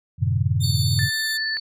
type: chord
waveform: sine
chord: F# diminished seventh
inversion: none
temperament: equal with one note detuned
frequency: 92.5 / 110 / 130.81 / 152.19 Hz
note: F#2 / A2 / C3 / Eb3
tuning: 0 / 0 / 0 / -38 cents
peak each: -23 / -23 / -23 / -27 dBFS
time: 0.18-1.1 s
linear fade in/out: 50 ms
type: tone with vibrato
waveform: 15% pulse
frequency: 3606 Hz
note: A7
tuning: 42 cents sharp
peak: -23 dBFS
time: 0.6-1.38 s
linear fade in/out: 20 ms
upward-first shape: sine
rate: 3.9 Hz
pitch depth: 12 cents each way
type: tone with tremolo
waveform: sine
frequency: 4473 Hz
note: C#8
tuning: 15 cents sharp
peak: -25 dBFS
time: 0.63-1.6 s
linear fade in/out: 10 ms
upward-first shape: triangle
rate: 18 Hz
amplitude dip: 30%
type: tone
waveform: sine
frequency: 1762 Hz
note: A6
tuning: 2 cents sharp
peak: -24 dBFS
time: 0.99-1.57 s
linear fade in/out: 0 ms
effects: none